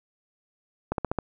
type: slowing click train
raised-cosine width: 1 ms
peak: -12 dBFS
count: 5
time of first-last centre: 0.92-1.187 s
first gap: 62 ms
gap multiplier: 1.05
effects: none